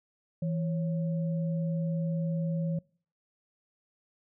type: tone pair together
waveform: sine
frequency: 164.81 / 550.4 Hz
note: E3 / C#5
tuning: 0 / -12 cents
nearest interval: octave + major sixth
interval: 2088 cents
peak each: -28 / -39 dBFS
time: 0.42-2.79 s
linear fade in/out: 5 ms
effects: noise-tail reverb RT60 0.5 s tail -25 dB re dry